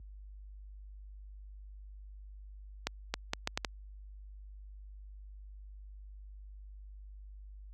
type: accelerating click train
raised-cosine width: 0.2 ms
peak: -14 dBFS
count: 6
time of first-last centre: 2.87-3.648 s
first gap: 270 ms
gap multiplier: 0.72
effects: added 50 Hz sine -38 dBFS peak until 7.73 s + high-pass 80 Hz 12 dB/octave